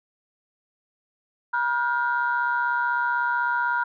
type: tone cluster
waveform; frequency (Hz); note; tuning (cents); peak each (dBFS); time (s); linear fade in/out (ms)
sine; 962 / 1416 / 1552; B5 / F6 / G6; -46 / +23 / -18; -24 / -24 / -30; 1.53-3.84; 10
effects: tanh soft clip ceiling -12 dBFS